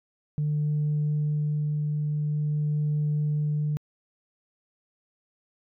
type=tone with tremolo; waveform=sine; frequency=149.6 Hz; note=D3; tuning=32 cents sharp; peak=-21 dBFS; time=0.38-3.77 s; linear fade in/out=0 ms; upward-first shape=sine; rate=0.47 Hz; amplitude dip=25%; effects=tanh soft clip ceiling -20 dBFS